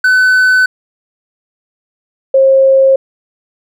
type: tone pair in turn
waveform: triangle / sine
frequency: 1509 / 535.8 Hz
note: F#6 / C5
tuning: +34 / +41 cents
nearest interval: octave + tritone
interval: 1793 cents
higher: first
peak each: -4 dBFS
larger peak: neither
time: 0.04-0.66 / 2.34-2.96 s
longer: neither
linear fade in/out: 5 ms
effects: none